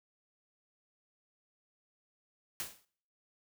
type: noise with exponential decay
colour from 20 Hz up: white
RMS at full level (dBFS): -36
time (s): 2.6-2.85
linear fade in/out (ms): 0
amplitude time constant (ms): 54
effects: noise-tail reverb RT60 0.6 s tail -24 dB re dry